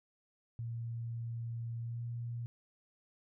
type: tone with pitch glide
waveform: sine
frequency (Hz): 116.3 to 118.33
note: A#2 to A#2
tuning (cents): -4 to +26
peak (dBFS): -37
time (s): 0.59-2.46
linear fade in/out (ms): 0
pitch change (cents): +30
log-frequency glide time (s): 1.8-2.03
effects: none